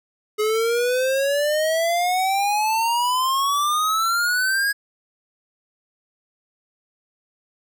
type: exponential sweep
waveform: square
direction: up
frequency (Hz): 421 to 1661.2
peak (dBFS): -19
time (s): 0.38-4.73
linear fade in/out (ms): 20
effects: none